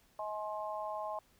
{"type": "harmonic tone", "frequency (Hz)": 211.7, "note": "G#3", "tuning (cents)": 33, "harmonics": [3, 4, 5], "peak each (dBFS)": [-40, -41, -42], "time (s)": [0.19, 1.19], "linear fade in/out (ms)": 2, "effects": ["pink hiss -68 dBFS RMS until 1.39 s"]}